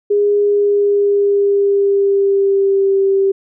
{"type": "tone with pitch glide", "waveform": "sine", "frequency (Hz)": [410, 390.4], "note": ["G#4", "G4"], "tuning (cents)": [-22, -7], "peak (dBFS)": -10, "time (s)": [0.1, 3.32], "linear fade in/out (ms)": 10, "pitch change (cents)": -85, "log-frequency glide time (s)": [0.39, 2.99], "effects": []}